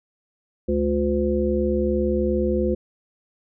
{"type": "harmonic tone with a mistuned harmonic", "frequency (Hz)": 71.4, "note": "D2", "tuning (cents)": -48, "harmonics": [1, 3, 5, 7], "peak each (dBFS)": [-26, -24, -23, -25], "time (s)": [0.68, 2.75], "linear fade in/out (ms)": 10, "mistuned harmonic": 7, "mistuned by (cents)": 34, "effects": []}